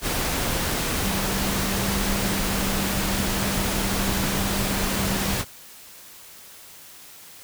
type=tone in noise; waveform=sine; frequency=196 Hz; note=G3; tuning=in tune; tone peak=-28 dBFS; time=1.03-5.37 s; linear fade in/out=50 ms; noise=pink; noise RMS=-25 dBFS; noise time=0.01-5.45 s; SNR=-6 dB; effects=white hiss -45 dBFS RMS until 7.43 s